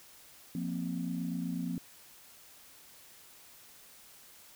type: chord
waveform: sine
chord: F suspended fourth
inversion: none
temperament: equal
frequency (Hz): 174.61 / 233.1 / 261.6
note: F3 / Bb3 / C4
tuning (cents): 0 / 0 / 0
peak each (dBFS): -35 / -38 / -37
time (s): 0.55-1.78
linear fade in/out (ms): 2
effects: tanh soft clip ceiling -24 dBFS + white hiss -56 dBFS RMS until 4.55 s